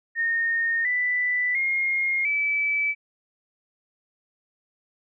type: tone with pitch steps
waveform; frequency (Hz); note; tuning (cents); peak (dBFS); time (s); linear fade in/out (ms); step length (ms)
sine; 1840 / 1983.5 / 2138 / 2305; A#6 / B6 / C7 / D7; -23 / +7 / +37 / -33; -21; 0.15-2.95; 50; 700
effects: none